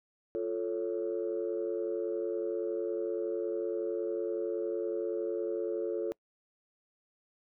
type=chord; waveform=sine; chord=F augmented; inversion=none; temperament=equal; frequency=349.2 / 440 / 554.4 Hz; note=F4 / A4 / C#5; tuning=0 / 0 / 0 cents; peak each=-34 / -33 / -37 dBFS; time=0.35-6.12 s; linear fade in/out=0 ms; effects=noise-tail reverb RT60 0.1 s tail -26 dB re dry + tanh soft clip ceiling -23 dBFS